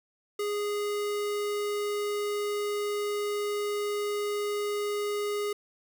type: tone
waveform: square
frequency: 413 Hz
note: G#4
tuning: 10 cents flat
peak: -29 dBFS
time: 0.39-5.53 s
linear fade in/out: 5 ms
effects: 10-bit